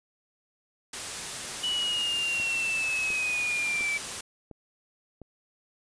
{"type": "noise", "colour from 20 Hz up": "white", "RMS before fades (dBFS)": -35, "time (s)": [0.93, 4.21], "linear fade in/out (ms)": 5}
{"type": "linear sweep", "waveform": "sine", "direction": "down", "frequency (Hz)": [2960, 2302], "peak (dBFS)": -26, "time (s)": [1.63, 3.98], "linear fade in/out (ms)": 10}
{"type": "click train", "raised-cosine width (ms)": 2, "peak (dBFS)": -30, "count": 5, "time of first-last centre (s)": [2.4, 5.217], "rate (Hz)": 1.42}
{"effects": ["resampled to 22050 Hz"]}